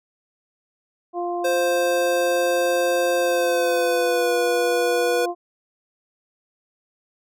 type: harmonic tone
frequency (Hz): 350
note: F4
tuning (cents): +4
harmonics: 1 / 2 / 3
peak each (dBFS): -26 / -26 / -34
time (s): 1.13-5.35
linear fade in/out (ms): 50
type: tone with pitch glide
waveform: square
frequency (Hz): 523.3 to 488.3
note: C5 to B4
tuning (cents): 0 to -20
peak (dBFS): -20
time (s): 1.44-5.26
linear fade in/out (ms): 10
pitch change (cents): -120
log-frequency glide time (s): 3.18-4.33
effects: none